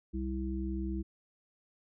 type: harmonic tone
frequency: 65.41 Hz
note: C2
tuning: in tune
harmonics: 1 / 3 / 5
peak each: -35 / -38 / -38 dBFS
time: 0.13-1.03 s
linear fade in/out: 20 ms
effects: none